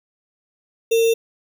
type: tone with sample-and-hold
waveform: sine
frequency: 456.8 Hz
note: A#4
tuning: 35 cents flat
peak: -13 dBFS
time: 0.91-1.14 s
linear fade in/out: 10 ms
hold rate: 3150 Hz
effects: none